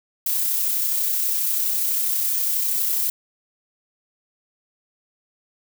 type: noise with amplitude modulation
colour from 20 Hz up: violet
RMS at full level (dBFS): -21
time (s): 0.26-3.1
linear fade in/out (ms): 5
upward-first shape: sine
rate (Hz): 32.2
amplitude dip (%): 25
effects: none